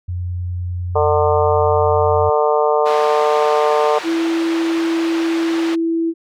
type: tone with pitch glide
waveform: sine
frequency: 89 to 90.77 Hz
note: F2 to F#2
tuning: +33 to -33 cents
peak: -20 dBFS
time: 0.08-2.3 s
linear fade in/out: 10 ms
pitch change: +34 cents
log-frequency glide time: 0.84-1.69 s
type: harmonic tone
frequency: 150 Hz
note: D3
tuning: 37 cents sharp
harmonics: 3 / 4 / 5 / 6 / 7 / 8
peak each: -16 / -18 / -20 / -22 / -23 / -24 dBFS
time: 0.95-3.99 s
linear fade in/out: 10 ms
type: band-pass noise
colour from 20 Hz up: pink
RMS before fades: -29 dBFS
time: 2.85-5.76 s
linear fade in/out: 20 ms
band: 660 to 3700 Hz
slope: 12 dB/octave
type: tone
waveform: sine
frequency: 330.4 Hz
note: E4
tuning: 4 cents sharp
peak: -15 dBFS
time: 4.03-6.14 s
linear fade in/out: 50 ms
effects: none